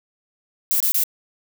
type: noise bursts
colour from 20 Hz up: violet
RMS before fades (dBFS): -19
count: 3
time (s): 0.71-1.037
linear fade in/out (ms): 0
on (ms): 93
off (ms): 24
effects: none